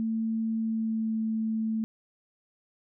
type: tone with pitch glide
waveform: sine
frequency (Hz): 223.6 to 221.2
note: A3 to A3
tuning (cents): +28 to +9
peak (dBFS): -26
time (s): 0-1.84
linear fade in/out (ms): 0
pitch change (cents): -19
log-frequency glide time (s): 0.58-1.19
effects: none